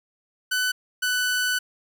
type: tone pair in turn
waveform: sawtooth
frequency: 1500 / 1494 Hz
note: F#6 / F#6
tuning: +23 / +16 cents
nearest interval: unison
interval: 7 cents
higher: first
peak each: -18 dBFS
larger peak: neither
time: 0.51-0.72 / 1.02-1.59 s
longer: second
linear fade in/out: 10 ms
effects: none